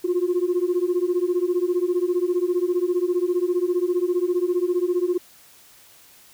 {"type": "beating tone pair", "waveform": "sine", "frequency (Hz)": [349.2, 364.2], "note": ["F4", "F#4"], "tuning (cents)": [0, -27], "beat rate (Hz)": 15, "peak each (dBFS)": -21, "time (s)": [0.04, 5.18], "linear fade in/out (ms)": 10, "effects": ["tanh soft clip ceiling -14 dBFS", "white hiss -51 dBFS RMS until 6.33 s"]}